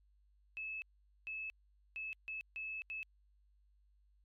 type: tone bursts at uneven times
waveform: sine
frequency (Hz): 2602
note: E7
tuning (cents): -23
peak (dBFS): -40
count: 6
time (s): 0.57-0.82 / 1.27-1.5 / 1.96-2.13 / 2.28-2.41 / 2.56-2.82 / 2.9-3.03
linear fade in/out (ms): 0
effects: added 50 Hz sine -67 dBFS peak until 4.24 s + MP3 64 kbps